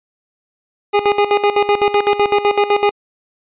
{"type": "tone with tremolo", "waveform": "25% pulse", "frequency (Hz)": 410, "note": "G#4", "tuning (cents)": -22, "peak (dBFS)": -6, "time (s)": [0.93, 2.91], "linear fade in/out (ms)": 20, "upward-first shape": "square", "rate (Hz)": 7.9, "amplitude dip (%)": 75, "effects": ["resampled to 8000 Hz"]}